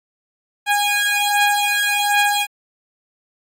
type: beating tone pair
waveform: 15% pulse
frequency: 820 / 821.3 Hz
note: G#5 / G#5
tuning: -22 / -20 cents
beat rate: 1.3 Hz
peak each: -12 dBFS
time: 0.66-2.47 s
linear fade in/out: 50 ms
effects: AAC 48 kbps